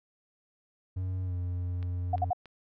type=tone with pitch glide; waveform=triangle; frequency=92.5 to 89.14 Hz; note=F#2 to F2; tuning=0 to +36 cents; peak=-28 dBFS; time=0.96-2.31 s; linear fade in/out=10 ms; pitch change=-64 cents; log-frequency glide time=1.24-1.34 s
type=clicks; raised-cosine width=0.3 ms; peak=-33 dBFS; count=3; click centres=1.828 / 2.181 / 2.457 s
type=tone bursts; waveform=sine; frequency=723 Hz; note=F#5; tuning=40 cents flat; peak=-24 dBFS; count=3; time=2.13-2.332 s; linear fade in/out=5 ms; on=28 ms; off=59 ms
effects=none